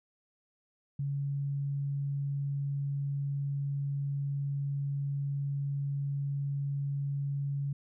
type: tone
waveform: sine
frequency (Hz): 140.5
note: C#3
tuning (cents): +24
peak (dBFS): -30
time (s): 0.99-7.73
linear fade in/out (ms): 5
effects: none